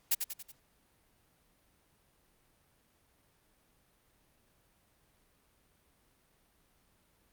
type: noise with echo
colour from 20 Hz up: blue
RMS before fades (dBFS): -27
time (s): 0.11-0.15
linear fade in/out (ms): 10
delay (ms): 93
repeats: 4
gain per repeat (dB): -6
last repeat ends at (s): 0.522
effects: pink hiss -70 dBFS RMS until 7.32 s + Opus 48 kbps

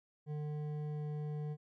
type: tone with hard clipping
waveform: sine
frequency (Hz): 149.9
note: D3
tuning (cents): +36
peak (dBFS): -39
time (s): 0.26-1.57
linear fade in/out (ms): 50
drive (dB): 9
effects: none

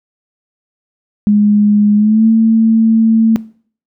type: tone with pitch glide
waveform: sine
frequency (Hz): 207.7 to 223.9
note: G#3 to A3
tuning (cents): 0 to +30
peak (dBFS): -6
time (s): 1.27-3.36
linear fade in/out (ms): 0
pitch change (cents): +130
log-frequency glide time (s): 1.96-2.26
effects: noise-tail reverb RT60 0.5 s tail -20 dB re dry

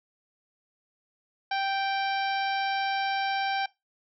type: harmonic tone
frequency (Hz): 783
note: G5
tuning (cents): -2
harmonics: 1 / 2 / 3 / 4 / 5 / 6 / 7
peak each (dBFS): -27 / -33 / -37 / -39 / -41 / -43 / -44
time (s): 1.51-3.66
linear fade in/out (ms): 5
effects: noise-tail reverb RT60 0.2 s tail -20 dB re dry

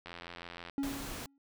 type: click train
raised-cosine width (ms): 0.3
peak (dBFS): -28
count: 56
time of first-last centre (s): 0.06-0.697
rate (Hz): 86.3
type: tone with exponential decay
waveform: triangle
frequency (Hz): 277.2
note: C#4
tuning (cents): 0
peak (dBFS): -27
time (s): 0.78-1.38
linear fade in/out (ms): 1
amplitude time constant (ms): 130
type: noise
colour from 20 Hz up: pink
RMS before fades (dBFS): -42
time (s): 0.83-1.26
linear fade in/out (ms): 2
effects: none

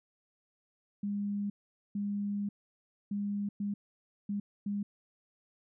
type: tone bursts at uneven times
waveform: sine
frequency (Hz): 203.2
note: G#3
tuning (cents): -38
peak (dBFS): -31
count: 6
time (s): 1.03-1.5 / 1.95-2.49 / 3.11-3.49 / 3.6-3.74 / 4.29-4.4 / 4.66-4.83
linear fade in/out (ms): 5
effects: none

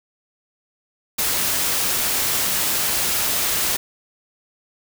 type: noise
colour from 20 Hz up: white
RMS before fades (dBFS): -21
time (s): 1.18-3.77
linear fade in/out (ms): 10
effects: none

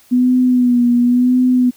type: tone with vibrato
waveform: sine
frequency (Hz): 246.9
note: B3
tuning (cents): 0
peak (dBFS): -9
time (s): 0.11-1.71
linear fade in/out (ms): 20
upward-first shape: sine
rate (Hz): 0.94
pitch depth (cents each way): 42
effects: white hiss -49 dBFS RMS until 1.76 s

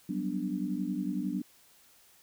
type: chord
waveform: sine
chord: G major seventh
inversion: third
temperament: equal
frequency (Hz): 185 / 196 / 246.9 / 293.7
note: F#3 / G3 / B3 / D4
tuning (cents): 0 / 0 / 0 / 0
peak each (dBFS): -36 / -36 / -36 / -35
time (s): 0.09-1.42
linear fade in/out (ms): 5
effects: white hiss -61 dBFS RMS until 2.22 s

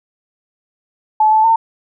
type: tone with pitch steps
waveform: sine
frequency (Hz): 863 / 872 / 905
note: A5 / A5 / A5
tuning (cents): -34 / -16 / +48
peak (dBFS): -8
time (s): 1.2-1.56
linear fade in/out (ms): 5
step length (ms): 120
effects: none

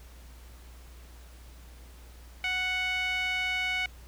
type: tone with band-pass filter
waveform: sawtooth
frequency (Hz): 740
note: F#5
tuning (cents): 0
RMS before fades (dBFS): -30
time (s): 2.44-3.86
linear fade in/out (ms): 2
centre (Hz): 2400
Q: 4
effects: added 60 Hz sine -47 dBFS peak until 4.07 s + pink hiss -56 dBFS RMS until 4.07 s

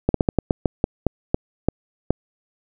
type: slowing click train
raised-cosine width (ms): 2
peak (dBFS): -3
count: 12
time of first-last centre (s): 0.09-2.106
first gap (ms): 53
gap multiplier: 1.23
effects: none

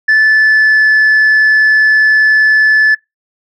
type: tone with pitch glide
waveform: sine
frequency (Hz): 1745 to 1734.9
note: A6 to A6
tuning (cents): -15 to -25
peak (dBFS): -3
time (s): 0.08-2.95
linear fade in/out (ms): 10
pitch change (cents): -10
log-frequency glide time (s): 0.25-0.88
effects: noise-tail reverb RT60 0.2 s tail -24 dB re dry + tanh soft clip ceiling -4 dBFS

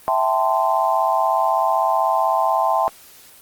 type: chord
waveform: sine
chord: A minor seventh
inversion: second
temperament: equal with one note detuned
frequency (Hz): 659.3 / 784 / 880 / 1037.5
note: E5 / G5 / A5 / C6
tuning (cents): 0 / 0 / 0 / -15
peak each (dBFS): -21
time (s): 0.08-2.88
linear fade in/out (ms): 0
effects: white hiss -46 dBFS RMS until 3.41 s + Opus 32 kbps

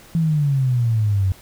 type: exponential sweep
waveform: sine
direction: down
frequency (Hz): 168 to 92.5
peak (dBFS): -15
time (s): 0.15-1.32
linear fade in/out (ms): 0
effects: pink hiss -46 dBFS RMS until 1.41 s

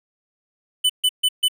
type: tone bursts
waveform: square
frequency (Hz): 3000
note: F#7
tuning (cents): +23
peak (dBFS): -15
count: 4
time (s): 0.84-1.484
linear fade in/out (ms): 10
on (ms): 56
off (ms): 140
effects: none

